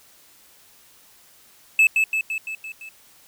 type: tone with echo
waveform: triangle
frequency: 2612 Hz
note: E7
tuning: 17 cents flat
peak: -10 dBFS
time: 1.79-1.87 s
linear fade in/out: 2 ms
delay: 170 ms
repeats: 6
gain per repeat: -4 dB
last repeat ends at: 2.89 s
effects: white hiss -53 dBFS RMS until 3.27 s